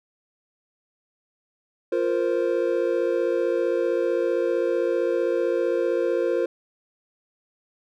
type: chord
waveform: triangle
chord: F suspended fourth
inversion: none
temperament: equal with one note detuned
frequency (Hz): 349.2 / 466.2 / 521.7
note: F4 / Bb4 / C5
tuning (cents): 0 / 0 / -5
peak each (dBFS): -23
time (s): 1.92-6.46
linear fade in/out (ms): 5
effects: none